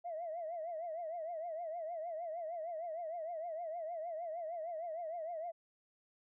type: tone with vibrato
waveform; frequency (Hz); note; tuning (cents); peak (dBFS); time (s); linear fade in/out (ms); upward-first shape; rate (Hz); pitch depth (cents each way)
sine; 662; E5; +7; -38; 0.04-5.52; 20; triangle; 6.5; 140
effects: tanh soft clip ceiling -34 dBFS